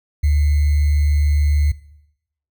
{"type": "tone with sample-and-hold", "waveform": "sine", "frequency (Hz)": 73.42, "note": "D2", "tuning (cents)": 0, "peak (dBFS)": -12, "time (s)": [0.23, 1.72], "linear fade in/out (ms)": 10, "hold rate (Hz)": 2100, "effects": ["noise-tail reverb RT60 0.8 s tail -19 dB re dry"]}